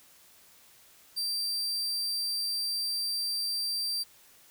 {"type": "tone", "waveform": "40% pulse", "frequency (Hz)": 4699, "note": "D8", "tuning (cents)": 0, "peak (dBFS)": -28, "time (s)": [1.16, 4.04], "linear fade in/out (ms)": 20, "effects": ["white hiss -58 dBFS RMS until 4.5 s"]}